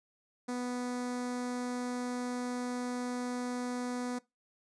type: tone with notch filter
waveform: sawtooth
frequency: 246.9 Hz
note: B3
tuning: in tune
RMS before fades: -36 dBFS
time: 0.48-4.19 s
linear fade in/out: 10 ms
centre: 2900 Hz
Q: 1.3
effects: noise-tail reverb RT60 0.2 s tail -20 dB re dry + resampled to 22050 Hz